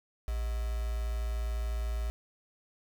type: tone with quantisation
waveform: sine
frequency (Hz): 57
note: A#1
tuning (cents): -38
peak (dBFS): -30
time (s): 0.28-2.1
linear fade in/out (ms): 0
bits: 7
effects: none